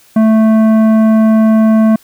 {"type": "tone with tanh clipping", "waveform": "sine", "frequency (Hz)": 220, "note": "A3", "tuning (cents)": 0, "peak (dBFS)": -7, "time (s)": [0.16, 1.96], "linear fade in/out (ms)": 5, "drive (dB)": 12, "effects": ["white hiss -46 dBFS RMS until 2.03 s"]}